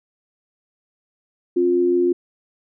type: tone pair together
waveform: sine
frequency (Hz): 267.1 / 353.2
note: C4 / F4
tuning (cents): +36 / +20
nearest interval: perfect fourth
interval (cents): 484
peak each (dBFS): -23 / -15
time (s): 1.56-2.13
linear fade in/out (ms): 10
effects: none